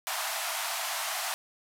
pink band-pass noise, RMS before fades -33 dBFS, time 0.07-1.34 s, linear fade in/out 0 ms, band 630 to 15000 Hz, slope 96 dB/octave, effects none

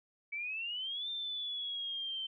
sine exponential two-way sweep, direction up then down, 2272 to 3600 to 3096 Hz, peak -36 dBFS, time 0.32-2.27 s, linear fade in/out 10 ms, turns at 1.09 s, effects none

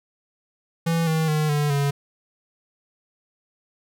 square tone with pitch steps, 166 / 159.51 / 153.28 / 147.29 / 141.54 Hz, E3 / D#3 / D#3 / D3 / C#3, +12 / +43 / -26 / +5 / +36 cents, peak -20 dBFS, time 0.86-1.91 s, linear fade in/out 10 ms, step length 210 ms, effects none

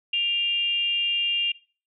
sine tone with frequency modulation, 2800 Hz, F7, 4 cents sharp, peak -21 dBFS, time 0.13-1.52 s, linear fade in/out 5 ms, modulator 409 Hz, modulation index 0.4, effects noise-tail reverb RT60 0.4 s tail -22 dB re dry

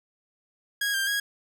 sawtooth tone with pitch steps, 1646 / 1587 / 1647 Hz, G#6 / G6 / G#6, -16 / +21 / -15 cents, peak -21 dBFS, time 0.81-1.2 s, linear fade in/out 5 ms, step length 130 ms, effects none

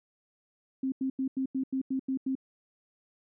sine tone bursts, 264.8 Hz, C4, 21 cents sharp, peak -27 dBFS, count 9, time 0.83-2.353 s, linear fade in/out 5 ms, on 91 ms, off 88 ms, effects none

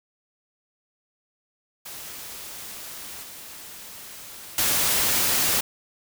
white noise with level steps, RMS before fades -38 / -41 / -22 dBFS, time 1.85-5.61 s, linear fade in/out 10 ms, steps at 3.23 / 4.58 s, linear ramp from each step 2 ms, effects none

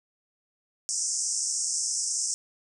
pink band-pass noise, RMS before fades -29 dBFS, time 0.89-2.34 s, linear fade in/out 0 ms, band 5300 to 9000 Hz, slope 96 dB/octave, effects none

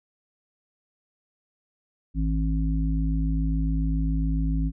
harmonic tone, 53.6 Hz, A1, 45 cents flat, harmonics 1 / 3 / 5, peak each -23 / -28 / -30 dBFS, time 2.14-4.72 s, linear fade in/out 50 ms, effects none

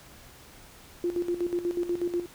sine tone with tremolo, 349.2 Hz, F4, in tune, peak -24 dBFS, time 1.04-2.26 s, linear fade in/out 2 ms, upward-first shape square, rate 8.2 Hz, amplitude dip 70%, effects pink hiss -51 dBFS RMS until 2.34 s

